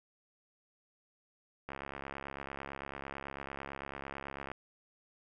click train, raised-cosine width 0.5 ms, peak -26 dBFS, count 196, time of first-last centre 1.69-4.516 s, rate 69 Hz, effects none

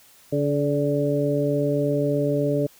harmonic tone with a mistuned harmonic, 143.4 Hz, D3, 41 cents flat, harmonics 1 / 2 / 3 / 4, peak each -25 / -25 / -25 / -25 dBFS, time 0.32-2.67 s, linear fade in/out 10 ms, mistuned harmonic 4, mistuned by +23 cents, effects white hiss -53 dBFS RMS until 2.79 s

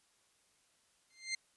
20% pulse tone with exponential growth, 2093 Hz, C7, in tune, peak -27 dBFS, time 1.1-1.35 s, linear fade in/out 5 ms, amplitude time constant 53 ms, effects white hiss -72 dBFS RMS until 1.56 s + resampled to 24000 Hz

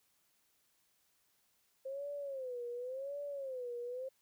sine tone with vibrato, 525 Hz, C5, 6 cents sharp, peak -39 dBFS, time 1.85-4.09 s, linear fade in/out 10 ms, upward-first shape sine, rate 0.91 Hz, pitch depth 160 cents each way, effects white hiss -75 dBFS RMS until 4.21 s

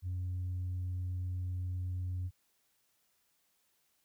sine tone, 90.8 Hz, F#2, 32 cents flat, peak -32 dBFS, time 0.02-2.31 s, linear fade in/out 50 ms, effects tanh soft clip ceiling -32 dBFS + white hiss -75 dBFS RMS until 4.04 s

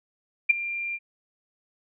sine tone with ADSR envelope, 2384 Hz, D7, 25 cents sharp, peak -11 dBFS, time 0.49-0.99 s, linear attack 13 ms, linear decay 13 ms, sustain -17 dB, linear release 44 ms, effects none

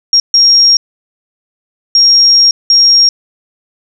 sine tone bursts at uneven times, 5580 Hz, F8, 2 cents flat, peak -3 dBFS, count 4, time 0.13-0.2 / 0.34-0.77 / 1.95-2.51 / 2.7-3.09 s, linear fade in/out 2 ms, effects none

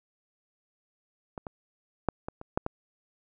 clicks, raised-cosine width 1 ms, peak -23 / -23 / -10 / -20 / -27 / -11 / -16 dBFS, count 7, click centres 1.378 / 1.468 / 2.087 / 2.285 / 2.414 / 2.575 / 2.664 s, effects none

